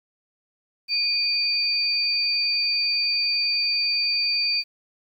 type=tone pair together; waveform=sine; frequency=2448 / 4621 Hz; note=D#7 / D8; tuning=-29 / -29 cents; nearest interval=major seventh; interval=1100 cents; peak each=-27 / -21 dBFS; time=0.88-4.64 s; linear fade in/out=50 ms; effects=9-bit